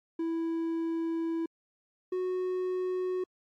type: tone pair in turn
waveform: triangle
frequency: 329.6 / 367.6 Hz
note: E4 / F#4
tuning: 0 / -11 cents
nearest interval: major second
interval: 189 cents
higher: second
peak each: -27 dBFS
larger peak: neither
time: 0.19-1.46 / 2.12-3.24 s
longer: first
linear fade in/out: 5 ms
effects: AAC 64 kbps